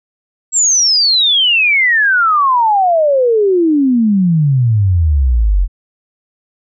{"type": "exponential sweep", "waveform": "sine", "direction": "down", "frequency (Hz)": [7700, 42.61], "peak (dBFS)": -8, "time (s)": [0.52, 5.68], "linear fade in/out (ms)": 50, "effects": []}